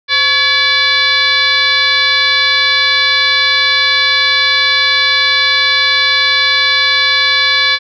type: tone with frequency modulation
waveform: sine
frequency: 2883 Hz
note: F#7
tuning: 46 cents flat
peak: -8 dBFS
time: 0.08-7.79 s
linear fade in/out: 50 ms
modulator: 591 Hz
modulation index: 2.6
effects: none